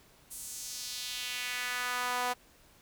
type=tone with high-pass filter sweep; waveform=sawtooth; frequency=247.5 Hz; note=B3; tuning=4 cents sharp; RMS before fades=-36 dBFS; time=0.3-2.34 s; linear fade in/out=20 ms; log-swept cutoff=9400 to 770 Hz; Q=1.7; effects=pink hiss -61 dBFS RMS until 2.81 s